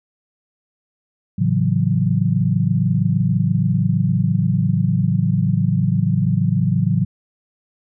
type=chord; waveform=sine; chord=F# minor seventh; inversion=first; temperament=equal; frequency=110 / 138.59 / 164.81 / 185 Hz; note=A2 / C#3 / E3 / F#3; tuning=0 / 0 / 0 / 0 cents; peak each=-20 dBFS; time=1.38-7.05 s; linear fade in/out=10 ms; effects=none